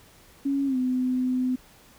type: tone with pitch glide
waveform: sine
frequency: 277.2 to 254.2 Hz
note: C#4 to C4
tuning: 0 to -50 cents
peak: -22 dBFS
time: 0.45-1.56 s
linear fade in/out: 10 ms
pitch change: -150 cents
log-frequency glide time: 0.66-0.77 s
effects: pink hiss -54 dBFS RMS until 1.98 s